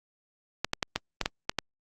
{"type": "clicks", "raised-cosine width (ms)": 0.2, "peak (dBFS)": -9, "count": 8, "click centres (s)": [0.646, 0.734, 0.828, 0.96, 1.213, 1.259, 1.495, 1.587], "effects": ["Opus 48 kbps"]}